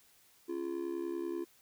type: tone with amplitude modulation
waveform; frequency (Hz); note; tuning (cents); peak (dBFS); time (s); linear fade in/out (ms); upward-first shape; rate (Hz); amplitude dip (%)
triangle; 342.8; F4; -32; -29; 0.48-1.45; 20; sine; 70.3; 85
effects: white hiss -65 dBFS RMS until 1.61 s